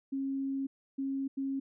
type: tone bursts at uneven times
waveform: sine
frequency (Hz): 271.5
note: C#4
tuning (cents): -36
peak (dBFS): -31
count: 3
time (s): 0.12-0.67 / 0.98-1.28 / 1.37-1.6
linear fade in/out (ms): 10
effects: none